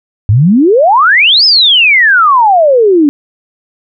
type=exponential two-way sweep; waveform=sine; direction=up then down; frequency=95.5 to 5274 to 277.9 Hz; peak=-3 dBFS; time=0.29-3.09 s; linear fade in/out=0 ms; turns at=1.45 s; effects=none